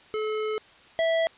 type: tone pair in turn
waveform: square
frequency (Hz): 431.1 / 656.5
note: A4 / E5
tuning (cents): -35 / -7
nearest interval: perfect fifth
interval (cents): 728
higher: second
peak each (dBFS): -27 / -22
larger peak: second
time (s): 0.14-0.58 / 0.99-1.27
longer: first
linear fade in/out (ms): 0
effects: white hiss -53 dBFS RMS until 1.37 s + resampled to 8000 Hz